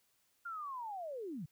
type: linear sweep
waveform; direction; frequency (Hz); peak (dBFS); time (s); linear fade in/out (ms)
sine; down; 1417 to 130.81; -40; 0.45-1.46; 10
effects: white hiss -75 dBFS RMS until 1.51 s